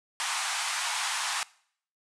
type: band-pass noise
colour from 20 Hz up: pink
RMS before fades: -31 dBFS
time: 0.2-1.43 s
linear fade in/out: 0 ms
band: 790 to 10000 Hz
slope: 48 dB/octave
effects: noise-tail reverb RT60 0.6 s tail -22 dB re dry